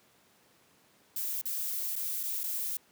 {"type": "noise with dropouts", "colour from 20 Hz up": "violet", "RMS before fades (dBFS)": -34, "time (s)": [1.16, 2.77], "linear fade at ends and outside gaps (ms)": 2, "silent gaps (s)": [[1.414, 1.455], [1.955, 1.962], [2.231, 2.235], [2.433, 2.439]], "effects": ["pink hiss -64 dBFS RMS until 2.91 s", "high-pass 150 Hz 12 dB/octave"]}